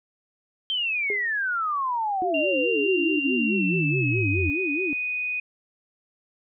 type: exponential sweep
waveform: sine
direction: down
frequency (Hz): 3181 to 82.41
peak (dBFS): -23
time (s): 0.7-4.5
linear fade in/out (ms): 0
type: tone with exponential decay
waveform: sine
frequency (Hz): 409.8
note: G#4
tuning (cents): -23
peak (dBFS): -25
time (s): 1.1-1.33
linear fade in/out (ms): 1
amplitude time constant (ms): 48
type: tone with vibrato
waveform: sine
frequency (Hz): 329.6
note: E4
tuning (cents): 0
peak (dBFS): -26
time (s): 2.22-4.93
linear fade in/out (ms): 0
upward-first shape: sine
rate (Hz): 4.7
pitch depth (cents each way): 270
type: tone with pitch glide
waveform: sine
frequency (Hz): 2774 to 2486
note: F7 to D#7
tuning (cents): -12 to -2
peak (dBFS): -25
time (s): 2.34-5.4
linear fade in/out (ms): 5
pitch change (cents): -190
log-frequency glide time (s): 3.41-4.41
effects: none